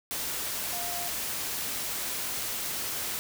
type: tone in noise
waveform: sine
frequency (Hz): 701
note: F5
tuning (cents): +6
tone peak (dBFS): -38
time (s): 0.73-1.08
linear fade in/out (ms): 0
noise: white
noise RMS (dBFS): -33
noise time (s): 0.11-3.19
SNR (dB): -8
effects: none